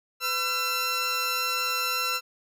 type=tone pair together; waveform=15% pulse; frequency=503 / 1349.1 Hz; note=B4 / E6; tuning=+32 / +40 cents; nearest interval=octave + perfect fourth; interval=1708 cents; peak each=-30 / -19 dBFS; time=0.2-2.21 s; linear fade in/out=50 ms; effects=none